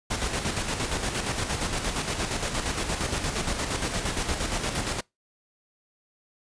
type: noise with tremolo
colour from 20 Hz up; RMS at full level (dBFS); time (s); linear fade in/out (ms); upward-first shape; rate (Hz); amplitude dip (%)
pink; -27; 0.1-5.01; 10; square; 8.6; 45
effects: noise-tail reverb RT60 0.2 s tail -25 dB re dry + resampled to 22050 Hz